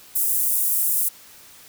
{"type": "high-pass noise", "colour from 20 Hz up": "pink", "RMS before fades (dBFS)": -21, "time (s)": [0.15, 1.09], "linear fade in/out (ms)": 10, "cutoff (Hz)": 10000, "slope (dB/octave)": 24, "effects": ["white hiss -47 dBFS RMS until 1.68 s"]}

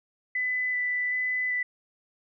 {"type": "tone with vibrato", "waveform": "sine", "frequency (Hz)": 1995, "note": "B6", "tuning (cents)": 17, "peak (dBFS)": -25, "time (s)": [0.35, 1.63], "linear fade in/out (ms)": 5, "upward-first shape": "square", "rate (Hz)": 1.3, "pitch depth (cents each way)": 8, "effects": []}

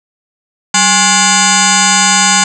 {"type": "tone with frequency modulation", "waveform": "sine", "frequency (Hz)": 2960, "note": "F#7", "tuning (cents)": 0, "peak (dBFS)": -6, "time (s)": [0.74, 2.44], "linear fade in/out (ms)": 5, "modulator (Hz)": 630, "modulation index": 7.7, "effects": []}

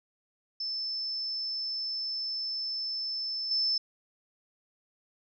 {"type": "tone with level steps", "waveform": "sine", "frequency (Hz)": 5274, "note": "E8", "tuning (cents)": 0, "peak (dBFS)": [-31, -25], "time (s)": [0.6, 3.78], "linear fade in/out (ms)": 5, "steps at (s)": 3.51, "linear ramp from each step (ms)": 2, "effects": []}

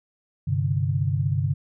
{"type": "chord", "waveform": "sine", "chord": "G suspended fourth", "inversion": "none", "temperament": "just", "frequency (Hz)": [98, 130.67, 147], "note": ["G2", "C3", "D3"], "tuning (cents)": [0, -2, 2], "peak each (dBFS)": -25, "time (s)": [0.47, 1.54], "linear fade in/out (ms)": 10, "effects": []}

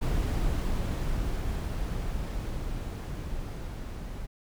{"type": "noise with level ramp", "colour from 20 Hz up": "brown", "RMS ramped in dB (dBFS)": [-27, -37], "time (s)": [0.01, 4.27], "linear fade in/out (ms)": 20, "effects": []}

